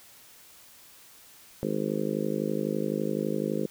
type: harmonic tone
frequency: 51.91 Hz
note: G#1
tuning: in tune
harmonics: 3 / 4 / 5 / 6 / 7 / 8 / 9 / 10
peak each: -36 / -32 / -38 / -34 / -35 / -34 / -36 / -36 dBFS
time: 1.63-3.66 s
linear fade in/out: 0 ms
effects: white hiss -53 dBFS RMS until 3.7 s